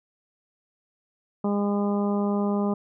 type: harmonic tone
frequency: 203.4 Hz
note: G#3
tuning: 36 cents flat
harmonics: 1 / 2 / 3 / 4 / 5 / 6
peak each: -23 / -29 / -33 / -35 / -37 / -39 dBFS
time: 1.44-2.74 s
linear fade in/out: 5 ms
effects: none